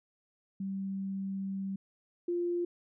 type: tone pair in turn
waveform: sine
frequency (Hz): 194 / 348.6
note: G3 / F4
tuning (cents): -18 / -3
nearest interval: minor seventh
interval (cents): 1015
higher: second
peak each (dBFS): -33 / -29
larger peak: second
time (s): 0.6-1.76 / 2.28-2.65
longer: first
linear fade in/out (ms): 5
effects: none